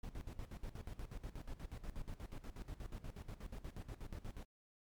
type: noise with tremolo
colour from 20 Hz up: brown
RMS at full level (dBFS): -45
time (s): 0.03-4.45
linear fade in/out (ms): 5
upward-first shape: square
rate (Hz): 8.3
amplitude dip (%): 80
effects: MP3 96 kbps